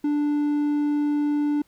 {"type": "tone", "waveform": "triangle", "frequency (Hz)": 293.8, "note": "D4", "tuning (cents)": 1, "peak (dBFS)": -18, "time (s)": [0.04, 1.62], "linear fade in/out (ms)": 5, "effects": ["pink hiss -63 dBFS RMS until 1.67 s"]}